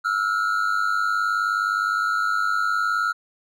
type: tone pair together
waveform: triangle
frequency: 1322.6 / 1422 Hz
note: E6 / F6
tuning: +5 / +31 cents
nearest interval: minor second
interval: 126 cents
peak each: -21 dBFS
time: 0.04-3.13 s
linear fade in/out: 20 ms
effects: none